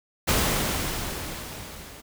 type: noise with level ramp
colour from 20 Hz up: pink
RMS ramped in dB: -21 to -44 dBFS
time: 0.27-2.02 s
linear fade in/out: 20 ms
effects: none